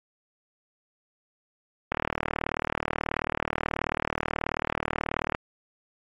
click train, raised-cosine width 0.5 ms, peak -10 dBFS, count 133, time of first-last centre 1.92-5.349 s, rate 38.5 Hz, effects AAC 32 kbps

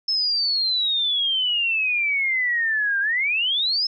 sine exponential two-way sweep, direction down then up, 5274 to 1576 to 5274 Hz, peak -19 dBFS, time 0.08-3.87 s, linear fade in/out 5 ms, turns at 3 s, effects none

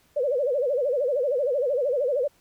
sine tone with vibrato, 535 Hz, C5, 38 cents sharp, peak -21 dBFS, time 0.16-2.28 s, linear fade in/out 10 ms, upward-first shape sine, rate 13 Hz, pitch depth 190 cents each way, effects pink hiss -62 dBFS RMS until 2.4 s

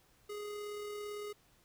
square tone with amplitude modulation, 415.3 Hz, G#4, in tune, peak -40 dBFS, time 0.29-1.33 s, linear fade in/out 10 ms, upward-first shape sine, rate 37.8 Hz, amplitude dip 25%, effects pink hiss -68 dBFS RMS until 1.64 s

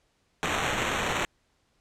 white noise with sample-and-hold, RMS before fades -28 dBFS, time 0.43-1.25 s, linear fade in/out 0 ms, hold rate 4900 Hz, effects pink hiss -70 dBFS RMS until 1.8 s + low-pass 8000 Hz 12 dB/octave

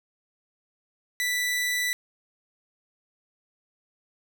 sawtooth tone, 1975.5 Hz, B6, in tune, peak -21 dBFS, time 1.2-1.93 s, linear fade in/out 0 ms, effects none

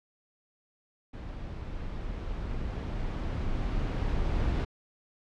brown noise with level ramp, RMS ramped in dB -39 to -27 dBFS, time 1.13-4.65 s, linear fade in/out 10 ms, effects low-pass 4000 Hz 12 dB/octave

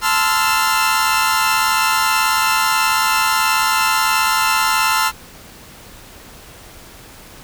sawtooth chord, F major seventh, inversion first, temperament equal with one note detuned, 880 / 1035.1 / 1318.5 / 1396.9 Hz, A5 / C6 / E6 / F6, 0 / -19 / 0 / 0 cents, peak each -16 dBFS, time 0.01-5.12 s, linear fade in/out 50 ms, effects pink hiss -40 dBFS RMS until 7.43 s

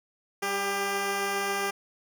10% pulse tone pair together, 195.55 / 398.4 Hz, G3 / G4, -4 / +28 cents, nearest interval octave, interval 1232 cents, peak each -29 / -19 dBFS, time 0.42-1.71 s, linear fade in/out 10 ms, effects none

